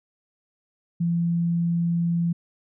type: tone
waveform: sine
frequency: 170 Hz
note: F3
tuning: 46 cents flat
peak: -20 dBFS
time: 1-2.33 s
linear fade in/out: 10 ms
effects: none